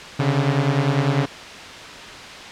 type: beating tone pair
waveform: sawtooth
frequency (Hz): 134.4 / 144.4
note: C3 / D3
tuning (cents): +47 / -29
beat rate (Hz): 10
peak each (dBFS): -16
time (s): 0.19-1.26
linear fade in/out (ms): 10
effects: white hiss -35 dBFS RMS until 2.51 s + low-pass 4000 Hz 12 dB/octave